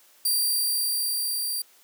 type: tone with level ramp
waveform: 10% pulse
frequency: 4716 Hz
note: D8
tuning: 6 cents sharp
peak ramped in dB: -14 to -20 dBFS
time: 0.25-1.62 s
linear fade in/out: 5 ms
effects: white hiss -57 dBFS RMS until 1.83 s + high-pass 300 Hz 12 dB/octave